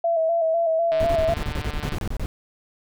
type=tone with vibrato; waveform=sine; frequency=660 Hz; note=E5; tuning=2 cents sharp; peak=-18 dBFS; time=0.04-1.34 s; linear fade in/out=5 ms; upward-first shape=square; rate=4 Hz; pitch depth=38 cents each way
type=click train; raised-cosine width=0.3 ms; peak=-19 dBFS; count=154; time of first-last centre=0.92-1.947 s; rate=149 Hz
type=noise bursts; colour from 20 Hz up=brown; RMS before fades=-26 dBFS; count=14; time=1-2.26 s; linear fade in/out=0 ms; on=64 ms; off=28 ms
effects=none